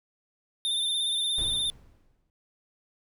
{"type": "tone with vibrato", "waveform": "square", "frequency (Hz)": 3590, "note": "A7", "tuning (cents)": 34, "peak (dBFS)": -26, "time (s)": [0.65, 1.7], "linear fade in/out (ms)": 0, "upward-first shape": "sine", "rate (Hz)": 17, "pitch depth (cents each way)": 39}
{"type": "noise with exponential decay", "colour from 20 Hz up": "brown", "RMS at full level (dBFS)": -34, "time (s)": [1.38, 2.3], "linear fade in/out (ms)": 1, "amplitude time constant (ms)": 200}
{"effects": []}